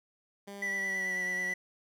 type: tone with pitch glide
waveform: 15% pulse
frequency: 200 to 183.4 Hz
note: G3 to F#3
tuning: +35 to -15 cents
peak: -36 dBFS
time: 0.47-1.54 s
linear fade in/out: 10 ms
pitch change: -150 cents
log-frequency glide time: 0.6-1.21 s
type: tone with vibrato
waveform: triangle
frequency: 1963 Hz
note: B6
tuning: 11 cents flat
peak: -29 dBFS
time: 0.62-1.54 s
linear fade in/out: 5 ms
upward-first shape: sine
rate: 9.2 Hz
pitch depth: 23 cents each way
effects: none